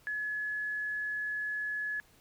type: tone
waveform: sine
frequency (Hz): 1701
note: G#6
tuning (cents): +41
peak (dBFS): -32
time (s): 0.07-2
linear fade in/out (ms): 0
effects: pink hiss -63 dBFS RMS until 2.2 s